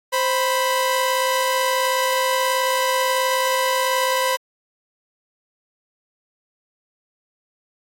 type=tone pair together; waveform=sawtooth; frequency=522.8 / 987 Hz; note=C5 / B5; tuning=-1 / -1 cents; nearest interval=major seventh; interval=1100 cents; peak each=-17 dBFS; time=0.12-4.37 s; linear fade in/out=20 ms; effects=AAC 48 kbps